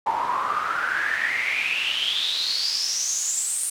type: noise with band-pass filter sweep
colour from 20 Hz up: pink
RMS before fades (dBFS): -25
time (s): 0.06-3.7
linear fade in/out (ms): 5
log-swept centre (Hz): 880 to 9200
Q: 9.4
effects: none